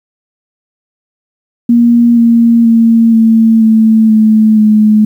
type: tone with pitch steps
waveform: sine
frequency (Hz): 236.4 / 232.5 / 228.6 / 224.8 / 221.1 / 217.4 / 213.8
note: A#3 / A#3 / A#3 / A3 / A3 / A3 / A3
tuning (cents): +24 / -4 / -34 / +37 / +9 / -21 / -49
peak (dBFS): -3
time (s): 1.69-5.05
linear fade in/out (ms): 5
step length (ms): 480
effects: 7-bit